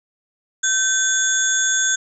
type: tone cluster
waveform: sine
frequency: 1544 / 3478 / 6670 / 7510 Hz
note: G6 / A7 / G#8 / A#8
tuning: -27 / -21 / +7 / +12 cents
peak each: -20 / -26 / -19 / -26 dBFS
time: 0.63-1.96 s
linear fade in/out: 10 ms
effects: none